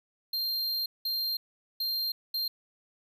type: tone bursts at uneven times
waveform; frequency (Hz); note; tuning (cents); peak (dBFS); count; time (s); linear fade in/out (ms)
square; 4186; C8; 0; -29; 4; 0.33-0.86 / 1.05-1.37 / 1.8-2.12 / 2.34-2.48; 5
effects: 10-bit